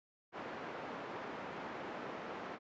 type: band-pass noise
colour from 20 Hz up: pink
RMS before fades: -45 dBFS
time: 0.32-2.59 s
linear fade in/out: 50 ms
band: 290 to 1600 Hz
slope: 12 dB/octave
effects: resampled to 16000 Hz